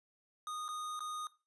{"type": "tone with dropouts", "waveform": "square", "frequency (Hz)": 1235, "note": "D#6", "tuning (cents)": -13, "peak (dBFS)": -40, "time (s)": [0.47, 1.27], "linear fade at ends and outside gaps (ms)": 1, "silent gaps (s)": [[0.681, 0.688], [0.993, 1.005]], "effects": ["noise-tail reverb RT60 0.3 s tail -18 dB re dry", "resampled to 24000 Hz"]}